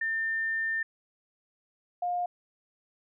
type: tone pair in turn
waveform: sine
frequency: 1800 / 710 Hz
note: A6 / F5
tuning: +39 / +28 cents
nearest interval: octave + major third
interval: 1611 cents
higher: first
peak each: -27 dBFS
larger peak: neither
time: 0.01-0.83 / 2.02-2.26 s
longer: first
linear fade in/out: 5 ms
effects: none